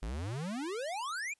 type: exponential sweep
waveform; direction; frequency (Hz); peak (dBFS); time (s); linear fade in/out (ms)
square; up; 48.53 to 2500; -36; 0.02-1.34; 10
effects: white hiss -75 dBFS RMS until 1.39 s + resampled to 24000 Hz